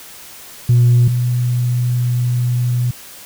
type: tone pair in turn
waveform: sine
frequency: 121.1 / 122.65 Hz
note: B2 / B2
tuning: -34 / -12 cents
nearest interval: unison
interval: 22 cents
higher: second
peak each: -6 / -13 dBFS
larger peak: first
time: 0.69-1.08 / 1.08-2.91 s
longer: second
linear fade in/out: 5 ms
effects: tanh soft clip ceiling -5 dBFS + white hiss -37 dBFS RMS until 3.25 s